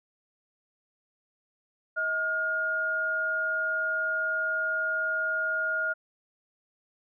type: tone pair together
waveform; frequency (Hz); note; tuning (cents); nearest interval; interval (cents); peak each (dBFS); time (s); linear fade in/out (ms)
sine; 635.5 / 1423; D#5 / F6; +36 / +32; octave + major second; 1396; -35 / -26; 1.96-5.94; 20
effects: none